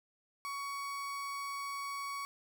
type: tone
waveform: 35% pulse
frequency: 1121 Hz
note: C#6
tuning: 19 cents sharp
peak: -36 dBFS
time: 0.45-2.25 s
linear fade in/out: 0 ms
effects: none